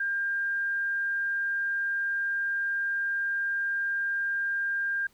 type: tone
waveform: sine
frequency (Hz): 1600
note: G6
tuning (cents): +35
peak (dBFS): -26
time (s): 0-5.07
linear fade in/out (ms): 5
effects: pink hiss -64 dBFS RMS until 5.13 s